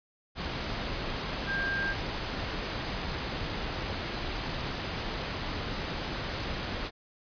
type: tone in noise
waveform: sine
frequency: 1595 Hz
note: G6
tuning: 30 cents sharp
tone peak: -29 dBFS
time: 1.46-1.95 s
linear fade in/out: 50 ms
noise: pink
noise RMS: -34 dBFS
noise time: 0.35-6.91 s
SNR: +2 dB
effects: resampled to 11025 Hz